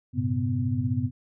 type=tone cluster; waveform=sine; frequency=98.6 / 113.8 / 130.2 / 249.8 Hz; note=G2 / A#2 / C3 / B3; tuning=+11 / -41 / -8 / +20 cents; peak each=-29 dBFS; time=0.13-1.11 s; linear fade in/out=50 ms; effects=none